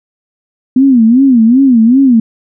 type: tone with vibrato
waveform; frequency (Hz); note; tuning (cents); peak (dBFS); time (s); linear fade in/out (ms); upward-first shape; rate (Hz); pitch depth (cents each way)
sine; 246.9; B3; 0; -3; 0.76-2.2; 5; sine; 2.6; 190
effects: none